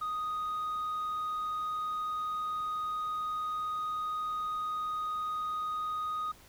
sine tone, 1244.5 Hz, D#6, in tune, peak -29 dBFS, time 0.01-6.32 s, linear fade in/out 10 ms, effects tanh soft clip ceiling -31 dBFS + pink hiss -57 dBFS RMS until 6.48 s

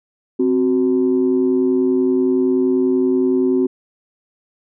sine tone pair together, 261.6 / 372.1 Hz, C4 / F#4, 0 / +10 cents, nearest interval tritone, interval 610 cents, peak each -15 dBFS, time 0.39-3.67 s, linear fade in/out 10 ms, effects tanh soft clip ceiling -7 dBFS

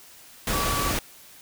sine tone in noise, 1145 Hz, D6, 44 cents flat, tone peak -28 dBFS, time 0.53-0.91 s, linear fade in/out 2 ms, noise pink, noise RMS -26 dBFS, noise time 0.47-0.99 s, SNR -5 dB, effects white hiss -49 dBFS RMS until 1.41 s

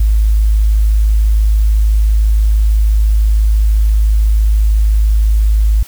sine tone, 53 Hz, G#1, 36 cents sharp, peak -7 dBFS, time 0-5.83 s, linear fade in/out 5 ms, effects white hiss -38 dBFS RMS until 5.87 s

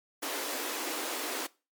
pink high-pass noise, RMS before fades -35 dBFS, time 0.22-1.47 s, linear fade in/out 10 ms, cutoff 260 Hz, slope 96 dB/octave, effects noise-tail reverb RT60 0.3 s tail -21 dB re dry + MP3 96 kbps

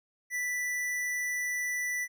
sine tone with hard clipping, 1975.5 Hz, B6, in tune, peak -31 dBFS, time 0.3-2.08 s, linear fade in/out 50 ms, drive 17 dB, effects none

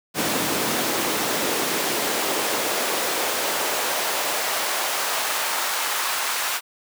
pink noise with high-pass filter sweep, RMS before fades -24 dBFS, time 0.14-6.61 s, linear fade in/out 50 ms, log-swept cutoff 230 to 1100 Hz, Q 1.1, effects none

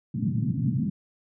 pink band-pass noise, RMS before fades -26 dBFS, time 0.14-0.9 s, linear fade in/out 10 ms, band 110 to 250 Hz, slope 48 dB/octave, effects none

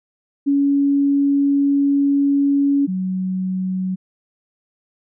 sine tone pair in turn, 281 / 186.52 Hz, C#4 / F#3, +24 / +14 cents, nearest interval perfect fifth, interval 710 cents, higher first, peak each -13 / -19 dBFS, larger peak first, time 0.46-2.87 / 2.87-3.96 s, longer first, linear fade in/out 20 ms, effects none

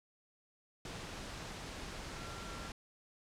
sine tone in noise, 1367 Hz, F6, 37 cents flat, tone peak -51 dBFS, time 2.16-2.68 s, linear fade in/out 2 ms, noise pink, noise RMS -45 dBFS, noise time 0.85-2.72 s, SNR -9 dB, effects low-pass 7000 Hz 12 dB/octave

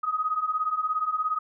sine beating tone pair, 1244.5 / 1261.5 Hz, D#6 / D#6, 0 / +23 cents, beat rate 17 Hz, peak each -29 / -26 dBFS, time 0.03-1.39 s, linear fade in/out 10 ms, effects none

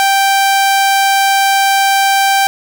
sawtooth tone, 784 Hz, G5, in tune, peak -5 dBFS, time 0-2.47 s, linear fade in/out 0 ms, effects none

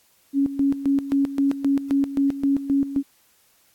sine tone with tremolo, 277.2 Hz, C#4, in tune, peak -16 dBFS, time 0.33-3.03 s, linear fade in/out 50 ms, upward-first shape square, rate 3.8 Hz, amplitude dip 75%, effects white hiss -60 dBFS RMS until 3.74 s + AAC 64 kbps

